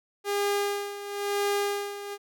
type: tone with tremolo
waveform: sawtooth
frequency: 405.3 Hz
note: G#4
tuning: 42 cents flat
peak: -20 dBFS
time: 0.24-2.18 s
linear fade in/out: 50 ms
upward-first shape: sine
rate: 0.99 Hz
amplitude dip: 75%
effects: none